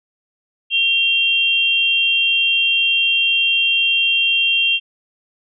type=tone pair together; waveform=sine; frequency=2750 / 3192 Hz; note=F7 / G7; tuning=-27 / +31 cents; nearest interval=minor third; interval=258 cents; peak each=-16 dBFS; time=0.7-4.8 s; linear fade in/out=50 ms; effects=none